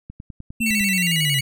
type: click train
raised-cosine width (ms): 5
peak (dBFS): -23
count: 8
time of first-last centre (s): 0.1-0.809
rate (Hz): 9.88
type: linear sweep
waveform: sine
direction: down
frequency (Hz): 229.4 to 131.4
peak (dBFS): -21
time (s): 0.6-1.41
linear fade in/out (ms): 10
type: tone with pitch glide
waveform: square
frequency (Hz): 2693 to 2903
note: E7 to F#7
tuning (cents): +36 to -34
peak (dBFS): -22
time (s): 0.6-1.41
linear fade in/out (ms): 20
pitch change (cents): +130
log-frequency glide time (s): 0.97-1.19
type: tone with vibrato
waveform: sawtooth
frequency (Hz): 2100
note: C7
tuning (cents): +6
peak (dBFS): -20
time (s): 0.66-1.41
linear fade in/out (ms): 5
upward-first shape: square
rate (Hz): 11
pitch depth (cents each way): 100
effects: none